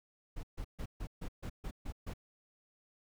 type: noise bursts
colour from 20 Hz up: brown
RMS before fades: -40 dBFS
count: 9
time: 0.36-2.137 s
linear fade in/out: 10 ms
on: 73 ms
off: 140 ms
effects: none